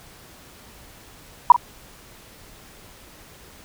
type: tone with echo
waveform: sine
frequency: 968 Hz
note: B5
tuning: 35 cents flat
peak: -3 dBFS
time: 1.5-1.52 s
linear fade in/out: 2 ms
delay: 43 ms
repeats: 1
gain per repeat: -13 dB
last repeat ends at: 1.563 s
effects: pink hiss -47 dBFS RMS until 3.64 s